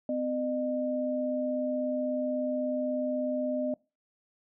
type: tone pair together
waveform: sine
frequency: 255.6 / 608 Hz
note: C4 / D#5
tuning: -40 / -40 cents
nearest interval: octave + minor third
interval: 1500 cents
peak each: -31 / -30 dBFS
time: 0.09-3.74 s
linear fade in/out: 2 ms
effects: noise-tail reverb RT60 0.3 s tail -24 dB re dry